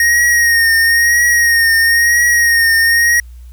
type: tone with vibrato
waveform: square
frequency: 1864.7 Hz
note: A#6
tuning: in tune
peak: -9 dBFS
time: 0-3.2 s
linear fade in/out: 2 ms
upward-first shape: triangle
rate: 1 Hz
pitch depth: 44 cents each way
effects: added 60 Hz sine -31 dBFS peak until 3.52 s + white hiss -54 dBFS RMS until 3.52 s